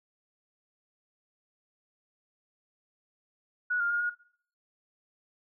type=tone with pitch steps; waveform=sine; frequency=1465 / 1403 / 1421 / 1438 Hz; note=F#6 / F6 / F6 / F#6; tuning=-18 / +8 / +30 / -50 cents; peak=-26 dBFS; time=3.7-4.1 s; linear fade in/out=10 ms; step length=100 ms; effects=noise-tail reverb RT60 0.5 s tail -18 dB re dry